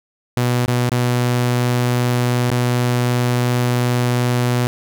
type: tone with dropouts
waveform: sawtooth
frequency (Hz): 122.7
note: B2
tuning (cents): -11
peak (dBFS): -11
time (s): 0.37-4.67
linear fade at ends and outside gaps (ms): 0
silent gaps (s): 0.659-0.679 / 0.894-0.918 / 2.502-2.516
effects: none